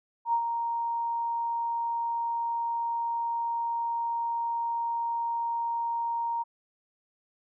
sine tone with ADSR envelope, 932.3 Hz, A#5, in tune, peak -21 dBFS, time 0.25-6.44 s, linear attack 81 ms, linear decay 78 ms, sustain -6 dB, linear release 24 ms, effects none

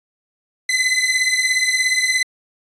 sawtooth beating tone pair, 2018 / 2035 Hz, B6 / C7, +37 / -49 cents, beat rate 17 Hz, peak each -15 dBFS, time 0.69-2.23 s, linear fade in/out 5 ms, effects resampled to 22050 Hz

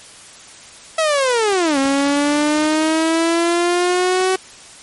sawtooth linear two-way sweep, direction down then up, 655 to 270.4 to 377.6 Hz, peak -10 dBFS, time 0.98-4.36 s, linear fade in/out 5 ms, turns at 1.78 s, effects white hiss -40 dBFS RMS until 4.82 s + MP3 48 kbps

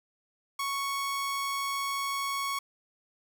sawtooth tone, 1108.7 Hz, C#6, in tune, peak -26 dBFS, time 0.59-2.59 s, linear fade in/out 5 ms, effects none

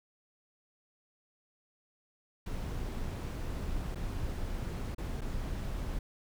brown noise with dropouts, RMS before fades -36 dBFS, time 2.46-5.99 s, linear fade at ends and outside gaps 5 ms, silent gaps 3.948-3.956 / 4.948-4.981 / 5.21-5.216 s, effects none

